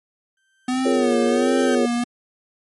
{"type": "tone with exponential growth", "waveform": "35% pulse", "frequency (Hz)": 1560, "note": "G6", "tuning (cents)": -9, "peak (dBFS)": -25, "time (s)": [0.37, 1.75], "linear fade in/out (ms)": 2, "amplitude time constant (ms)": 300}
{"type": "tone with vibrato", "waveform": "square", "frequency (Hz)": 249.7, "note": "B3", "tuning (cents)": 19, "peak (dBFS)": -20, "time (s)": [0.68, 2.04], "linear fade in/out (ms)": 5, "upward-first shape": "sine", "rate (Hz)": 1.4, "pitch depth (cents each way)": 82}
{"type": "chord", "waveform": "sine", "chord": "Bb minor seventh", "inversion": "second", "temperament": "equal", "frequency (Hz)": [349.2, 415.3, 466.2, 554.4], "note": ["F4", "Ab4", "Bb4", "Db5"], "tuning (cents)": [0, 0, 0, 0], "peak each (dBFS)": -23, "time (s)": [0.85, 1.86], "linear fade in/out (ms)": 5}
{"effects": ["MP3 48 kbps"]}